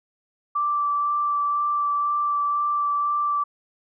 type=tone with vibrato; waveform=sine; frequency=1168 Hz; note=D6; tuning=10 cents flat; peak=-20 dBFS; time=0.55-3.44 s; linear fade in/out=10 ms; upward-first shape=sine; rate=2 Hz; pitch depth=10 cents each way; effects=none